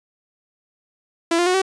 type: tone with pitch steps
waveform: sawtooth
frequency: 335 / 349.8 / 365.3 / 381.5 Hz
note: E4 / F4 / F#4 / G4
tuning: +28 / +3 / -22 / -47 cents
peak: -12 dBFS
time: 1.31-1.618 s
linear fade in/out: 5 ms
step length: 77 ms
effects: resampled to 22050 Hz